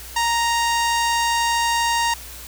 sawtooth tone with low-pass filter, 932.3 Hz, A#5, in tune, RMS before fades -20 dBFS, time 0.16-2.14 s, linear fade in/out 5 ms, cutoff 7600 Hz, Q 1.4, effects added 60 Hz sine -40 dBFS peak until 2.47 s + white hiss -38 dBFS RMS until 2.47 s

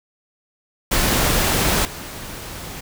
pink noise with level steps, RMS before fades -18 / -33 dBFS, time 0.91-2.81 s, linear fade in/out 10 ms, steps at 1.85 s, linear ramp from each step 2 ms, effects none

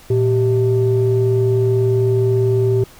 sine tone pair together, 115.26 / 387.7 Hz, A#2 / G4, -19 / -19 cents, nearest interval octave + major sixth, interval 2100 cents, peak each -14 dBFS, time 0.1-2.84 s, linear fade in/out 5 ms, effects tanh soft clip ceiling -7 dBFS + pink hiss -44 dBFS RMS until 2.99 s

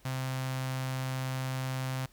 sawtooth tone with notch filter, 130.81 Hz, C3, in tune, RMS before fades -34 dBFS, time 0.05-2.06 s, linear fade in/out 5 ms, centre 350 Hz, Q 0.88, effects added 41 Hz sine -61 dBFS peak until 2.12 s + pink hiss -62 dBFS RMS until 2.12 s

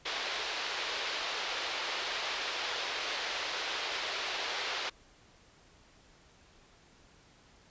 white band-pass noise, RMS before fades -36 dBFS, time 0.05-4.9 s, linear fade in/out 10 ms, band 390 to 4400 Hz, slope 24 dB/octave, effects pink hiss -61 dBFS RMS until 7.7 s + resampled to 16000 Hz

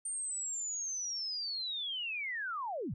sine linear sweep, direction down, 8870 to 79.6 Hz, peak -35 dBFS, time 0.05-2.94 s, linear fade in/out 5 ms, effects none

